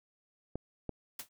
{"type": "clicks", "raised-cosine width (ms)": 2, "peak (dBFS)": -23, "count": 2, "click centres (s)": [0.556, 0.893]}
{"type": "noise with exponential decay", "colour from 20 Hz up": "white", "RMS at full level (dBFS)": -36, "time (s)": [1.19, 1.29], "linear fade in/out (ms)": 5, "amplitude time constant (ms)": 20}
{"effects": []}